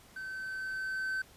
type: tone with level ramp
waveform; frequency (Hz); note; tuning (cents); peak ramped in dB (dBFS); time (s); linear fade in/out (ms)
triangle; 1536; G6; -36; -37 to -29; 0.16-1.22; 5
effects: pink hiss -58 dBFS RMS until 1.36 s + resampled to 32000 Hz